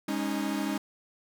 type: chord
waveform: 45% pulse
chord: Ab suspended fourth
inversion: none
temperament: equal with one note detuned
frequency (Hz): 204.7 / 277.2 / 311.1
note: Ab3 / Db4 / Eb4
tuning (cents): -25 / 0 / 0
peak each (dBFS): -33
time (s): 0.08-0.78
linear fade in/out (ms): 5
effects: none